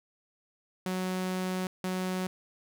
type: tone bursts at uneven times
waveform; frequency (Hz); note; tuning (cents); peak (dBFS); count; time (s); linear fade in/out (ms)
sawtooth; 185; F#3; 0; -26; 2; 0.86-1.67 / 1.84-2.27; 2
effects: none